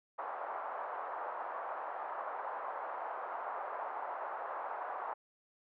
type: band-pass noise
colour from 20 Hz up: pink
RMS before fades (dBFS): -41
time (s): 0.18-5.14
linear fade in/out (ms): 10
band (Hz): 670 to 1200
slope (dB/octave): 24
effects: none